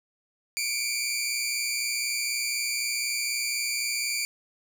15% pulse tone pair together, 2267 / 2391 Hz, C#7 / D7, +38 / +30 cents, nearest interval minor second, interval 92 cents, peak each -24 / -22 dBFS, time 0.57-4.25 s, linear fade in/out 0 ms, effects none

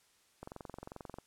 click train, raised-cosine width 1 ms, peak -30 dBFS, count 18, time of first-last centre 0.43-1.186 s, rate 22.5 Hz, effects white hiss -69 dBFS RMS until 1.26 s + low-pass 10000 Hz 12 dB/octave

